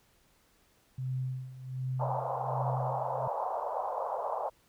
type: tone with tremolo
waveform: sine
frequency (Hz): 129.3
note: C3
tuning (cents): -20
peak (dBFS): -30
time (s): 0.98-3.28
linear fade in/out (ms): 5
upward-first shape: sine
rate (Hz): 1.3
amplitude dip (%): 80
type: band-pass noise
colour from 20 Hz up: white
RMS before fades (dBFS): -34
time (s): 1.99-4.5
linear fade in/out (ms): 20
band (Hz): 520 to 1000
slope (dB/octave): 48
effects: pink hiss -67 dBFS RMS until 4.68 s